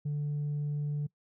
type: tone with tanh clipping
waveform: triangle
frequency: 146.83 Hz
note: D3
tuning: in tune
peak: -30 dBFS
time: 0.05-1.07 s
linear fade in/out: 10 ms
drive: 6 dB
effects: noise-tail reverb RT60 0.1 s tail -23 dB re dry